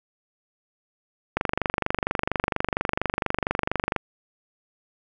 click train, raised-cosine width 0.5 ms, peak -7 dBFS, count 64, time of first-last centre 1.37-3.963 s, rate 24.3 Hz, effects none

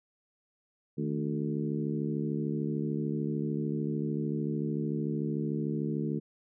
harmonic tone with a mistuned harmonic, 73.42 Hz, D2, in tune, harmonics 2 / 3 / 4 / 5 / 6, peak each -33 / -34 / -36 / -38 / -41 dBFS, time 0.97-6.2 s, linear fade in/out 20 ms, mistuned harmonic 2, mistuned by +76 cents, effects none

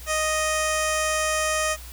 15% pulse tone with low-pass filter, 622 Hz, D#5, 1 cent flat, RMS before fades -24 dBFS, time 0.06-1.77 s, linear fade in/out 50 ms, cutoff 8700 Hz, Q 3.5, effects added 60 Hz sine -39 dBFS peak until 1.92 s + white hiss -44 dBFS RMS until 1.92 s

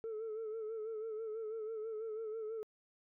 sine tone with vibrato, 440 Hz, A4, in tune, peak -37 dBFS, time 0.04-2.63 s, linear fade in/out 0 ms, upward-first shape sine, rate 6.1 Hz, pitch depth 56 cents each way, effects tanh soft clip ceiling -37 dBFS

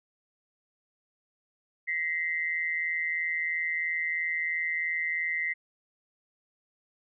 sine tone pair together, 1905 / 2068 Hz, A#6 / C7, +37 / -21 cents, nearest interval minor second, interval 142 cents, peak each -32 / -29 dBFS, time 1.87-5.54 s, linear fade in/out 20 ms, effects none

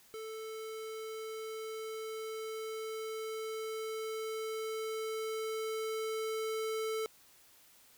square tone with level ramp, 440 Hz, A4, in tune, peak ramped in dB -42 to -34 dBFS, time 0.14-7.06 s, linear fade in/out 0 ms, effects white hiss -62 dBFS RMS until 7.97 s

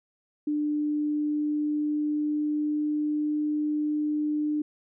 sine tone with pitch glide, 297.9 to 300.3 Hz, D4 to D4, +25 to +39 cents, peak -24 dBFS, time 0.47-4.62 s, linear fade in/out 5 ms, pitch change +14 cents, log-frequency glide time 0.62-3.47 s, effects none

